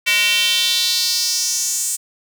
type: tone with high-pass filter sweep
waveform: square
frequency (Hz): 207.7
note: G#3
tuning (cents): 0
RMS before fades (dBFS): -18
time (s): 0.06-1.97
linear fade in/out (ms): 20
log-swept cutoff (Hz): 2400 to 7900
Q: 3.4
effects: none